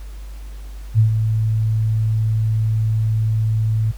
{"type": "tone with ADSR envelope", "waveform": "sine", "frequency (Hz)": 110, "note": "A2", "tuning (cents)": 0, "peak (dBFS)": -8, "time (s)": [0.94, 3.92], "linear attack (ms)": 48, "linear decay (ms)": 110, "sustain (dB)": -7, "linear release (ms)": 16, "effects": ["added 50 Hz sine -30 dBFS peak until 3.97 s", "pink hiss -48 dBFS RMS until 3.97 s"]}